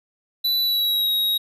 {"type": "tone with pitch glide", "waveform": "square", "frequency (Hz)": [3972, 3801], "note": ["B7", "A#7"], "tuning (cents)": [9, 33], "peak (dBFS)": -19, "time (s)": [0.44, 1.38], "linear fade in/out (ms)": 10, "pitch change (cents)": -76, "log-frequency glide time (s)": [0.61, 1.12], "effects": []}